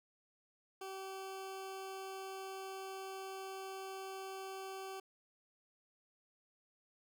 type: tone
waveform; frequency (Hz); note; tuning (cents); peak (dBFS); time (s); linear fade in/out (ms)
20% pulse; 384; G4; -36; -39; 0.81-5; 5
effects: none